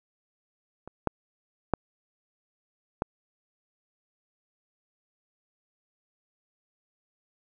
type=clicks; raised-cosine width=1 ms; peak=-27 / -10 / -8 / -12 dBFS; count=4; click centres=0.876 / 1.073 / 1.737 / 3.021 s; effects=none